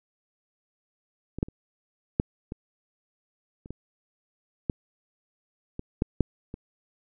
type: clicks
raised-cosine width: 3 ms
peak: -21 / -11 / -29 / -8 / -21 / -30 / -22 / -12 / -20 / -10 / -7 / -23 dBFS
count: 12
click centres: 1.386 / 1.429 / 1.485 / 2.199 / 2.521 / 3.659 / 3.706 / 4.698 / 5.794 / 6.021 / 6.207 / 6.541 s
effects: none